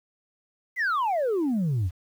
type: exponential sweep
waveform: sine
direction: down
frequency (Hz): 2093 to 81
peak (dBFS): -20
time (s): 0.76-1.91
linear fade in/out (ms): 50
effects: tanh soft clip ceiling -21 dBFS + 9-bit